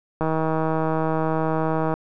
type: click train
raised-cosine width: 1 ms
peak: -10 dBFS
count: 276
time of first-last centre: 0.21-1.94 s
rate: 159 Hz
effects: none